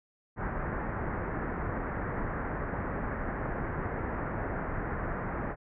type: low-pass noise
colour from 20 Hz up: pink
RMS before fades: -34 dBFS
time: 0.36-5.56 s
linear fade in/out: 50 ms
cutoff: 1900 Hz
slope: 48 dB/octave
effects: none